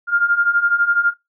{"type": "beating tone pair", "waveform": "sine", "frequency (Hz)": [1396.9, 1408.9], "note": ["F6", "F6"], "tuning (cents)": [0, 15], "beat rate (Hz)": 12, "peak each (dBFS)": [-19, -15], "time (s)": [0.07, 1.14], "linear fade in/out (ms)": 50, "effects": ["noise-tail reverb RT60 0.2 s tail -22 dB re dry"]}